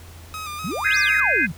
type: tone with vibrato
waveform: sawtooth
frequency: 1234 Hz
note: D#6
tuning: 15 cents flat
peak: -26 dBFS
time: 0.34-1.2 s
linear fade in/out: 0 ms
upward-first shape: square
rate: 4 Hz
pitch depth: 48 cents each way
type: exponential two-way sweep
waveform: sine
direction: up then down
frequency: 143.8 to 6150 to 143.8 Hz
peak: -25 dBFS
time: 0.64-1.52 s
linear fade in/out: 5 ms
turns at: 0.98 s
type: chord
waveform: sine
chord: Ab major seventh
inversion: third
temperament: just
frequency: 1557.4 / 1661.2 / 2077 / 2492 Hz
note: G6 / Ab6 / C7 / Eb7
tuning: -12 / 0 / -13 / +2 cents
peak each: -22 dBFS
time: 0.84-1.47 s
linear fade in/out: 20 ms
effects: added 84 Hz sine -41 dBFS peak until 1.57 s + pink hiss -46 dBFS RMS until 1.57 s